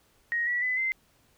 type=tone with pitch steps; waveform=sine; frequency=1879 / 1941.9 / 2007 / 2074 Hz; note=A#6 / B6 / B6 / C7; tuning=+13 / -30 / +27 / -16 cents; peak=-25 dBFS; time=0.32-0.92 s; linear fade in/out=0 ms; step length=150 ms; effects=pink hiss -65 dBFS RMS until 1.37 s